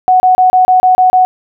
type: tone bursts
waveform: sine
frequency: 740 Hz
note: F#5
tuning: in tune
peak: -4 dBFS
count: 8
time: 0.08-1.25 s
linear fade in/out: 0 ms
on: 120 ms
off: 30 ms
effects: none